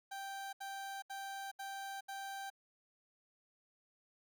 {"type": "tone bursts", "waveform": "30% pulse", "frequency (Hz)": 784, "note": "G5", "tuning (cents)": 0, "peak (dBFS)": -40, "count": 5, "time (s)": [0.11, 2.502], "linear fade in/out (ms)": 10, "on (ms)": 420, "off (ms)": 73, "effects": []}